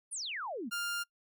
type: exponential sweep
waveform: sine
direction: down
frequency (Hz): 10440 to 196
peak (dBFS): -36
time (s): 0.11-0.7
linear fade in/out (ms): 20
type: tone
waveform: sawtooth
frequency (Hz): 1400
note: F6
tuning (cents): +4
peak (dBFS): -30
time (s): 0.71-1.04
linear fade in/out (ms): 20
effects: noise-tail reverb RT60 0.1 s tail -24 dB re dry